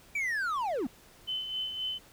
triangle linear sweep, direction down, 2353 to 211.7 Hz, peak -27 dBFS, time 0.15-0.87 s, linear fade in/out 5 ms
sine tone with tremolo, 3042 Hz, F#7, 47 cents sharp, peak -30 dBFS, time 1.27-1.99 s, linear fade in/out 20 ms, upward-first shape sine, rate 3.8 Hz, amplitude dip 50%
effects pink hiss -57 dBFS RMS until 2.12 s

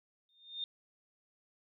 sine tone with exponential growth, 3642 Hz, A#7, 41 cents flat, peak -33 dBFS, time 0.29-0.64 s, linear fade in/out 1 ms, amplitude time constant 75 ms, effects none

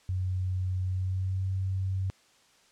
sine tone with pitch glide, 92.5 to 94.99 Hz, F#2 to F#2, 0 to +46 cents, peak -27 dBFS, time 0.09-2.1 s, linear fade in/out 0 ms, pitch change +46 cents, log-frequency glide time 0.85-1.47 s, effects white hiss -62 dBFS RMS until 2.71 s + low-pass 7000 Hz 12 dB/octave

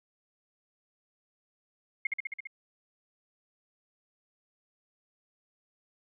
sine tone with echo, 2142 Hz, C7, 40 cents sharp, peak -25 dBFS, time 2.05-2.07 s, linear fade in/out 5 ms, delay 67 ms, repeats 6, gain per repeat -2 dB, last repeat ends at 2.472 s, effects none

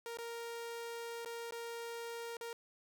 sawtooth tone with dropouts, 466.2 Hz, A#4, in tune, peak -38 dBFS, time 0.06-2.53 s, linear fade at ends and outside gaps 1 ms, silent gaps 0.172-0.186 / 1.249-1.258 / 1.509-1.522 / 2.369-2.41 s, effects none

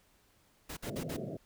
pink noise bursts, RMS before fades -42 dBFS, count 4, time 0.69-1.169 s, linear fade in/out 10 ms, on 80 ms, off 53 ms
pink band-pass noise, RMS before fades -40 dBFS, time 0.86-1.37 s, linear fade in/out 5 ms, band 110 to 670 Hz, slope 96 dB/octave
effects pink hiss -68 dBFS RMS until 1.45 s

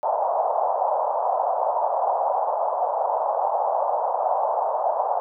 pink band-pass noise, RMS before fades -23 dBFS, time 0.03-5.2 s, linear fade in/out 0 ms, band 590 to 940 Hz, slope 48 dB/octave, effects none

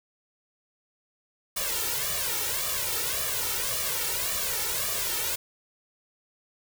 white noise with flanger, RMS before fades -29 dBFS, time 1.56-5.36 s, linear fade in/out 10 ms, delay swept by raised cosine 1.7 to 2.24 ms, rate 1.8 Hz, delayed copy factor +1, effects none

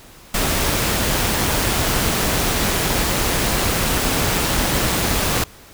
pink noise with amplitude modulation, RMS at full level -18 dBFS, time 0.34-5.44 s, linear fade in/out 5 ms, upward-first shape sine, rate 179 Hz, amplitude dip 25%, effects pink hiss -44 dBFS RMS until 5.73 s

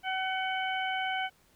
harmonic tone with a mistuned harmonic, 756 Hz, F#5, 37 cents sharp, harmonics 1 / 2 / 3 / 4, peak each -32 / -35 / -37 / -38 dBFS, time 0.03-1.3 s, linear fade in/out 50 ms, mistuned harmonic 3, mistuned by -20 cents, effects pink hiss -65 dBFS RMS until 1.55 s

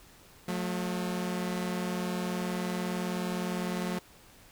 sawtooth tone pair together, 180 / 220.1 Hz, F#3 / A3, -47 / +1 cents, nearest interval minor third, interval 348 cents, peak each -28 / -32 dBFS, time 0.48-3.99 s, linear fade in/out 5 ms, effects pink hiss -56 dBFS RMS until 4.51 s

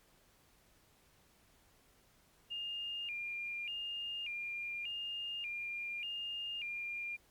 sine tone with vibrato, 2604 Hz, E7, 22 cents flat, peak -38 dBFS, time 2.5-7.17 s, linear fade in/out 20 ms, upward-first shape square, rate 0.85 Hz, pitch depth 140 cents each way, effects pink hiss -68 dBFS RMS until 7.3 s + MP3 96 kbps

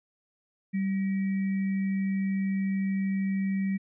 sine tone with sample-and-hold, 193.8 Hz, G3, 20 cents flat, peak -25 dBFS, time 0.73-3.78 s, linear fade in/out 20 ms, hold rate 2100 Hz, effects resampled to 8000 Hz

